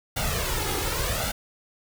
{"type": "noise with flanger", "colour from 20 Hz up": "pink", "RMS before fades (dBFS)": -27, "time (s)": [0.16, 1.32], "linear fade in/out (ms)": 10, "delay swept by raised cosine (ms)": [1.4, 2.4], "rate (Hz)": 0.87, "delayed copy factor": 0.7, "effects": []}